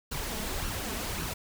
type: noise with flanger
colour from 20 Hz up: pink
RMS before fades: -34 dBFS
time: 0.11-1.34 s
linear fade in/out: 10 ms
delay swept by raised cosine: 0.68 to 4.68 ms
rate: 1.8 Hz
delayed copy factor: +0.55
effects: none